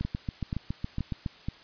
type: two click trains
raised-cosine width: 5 ms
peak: -18 / -18 dBFS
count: 4 / 10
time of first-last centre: 0.05-1.485 / 0.01-1.262 s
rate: 2.09 / 7.19 Hz
effects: white hiss -52 dBFS RMS until 1.63 s + resampled to 11025 Hz